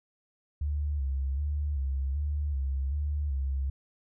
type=tone with vibrato; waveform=sine; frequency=70.4 Hz; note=C#2; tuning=27 cents sharp; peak=-27 dBFS; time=0.61-3.7 s; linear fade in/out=5 ms; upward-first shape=square; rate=1.3 Hz; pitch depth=71 cents each way; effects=none